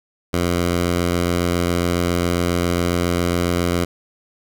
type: tone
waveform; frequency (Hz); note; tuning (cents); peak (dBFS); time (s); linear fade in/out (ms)
10% pulse; 87.31; F2; 0; -9; 0.33-3.85; 10
effects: none